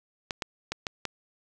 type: clicks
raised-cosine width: 0.2 ms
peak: -13 dBFS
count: 5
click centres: 0.308 / 0.422 / 0.72 / 0.868 / 1.053 s
effects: none